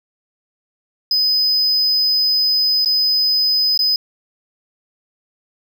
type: tone with dropouts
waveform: triangle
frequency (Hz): 5020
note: D#8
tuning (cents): +15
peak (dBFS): -12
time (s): 1.11-3.96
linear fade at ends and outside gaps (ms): 2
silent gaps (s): 2.848-2.858 / 3.776-3.791
effects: none